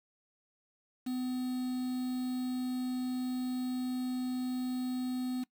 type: tone with quantisation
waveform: triangle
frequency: 253.1 Hz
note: B3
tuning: 43 cents sharp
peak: -30 dBFS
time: 1.06-5.44 s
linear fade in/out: 10 ms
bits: 8
effects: noise-tail reverb RT60 0.1 s tail -21 dB re dry